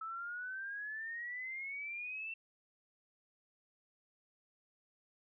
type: exponential sweep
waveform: sine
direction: up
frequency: 1300 to 2696 Hz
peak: -40 dBFS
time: 0.01-2.34 s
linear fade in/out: 5 ms
effects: none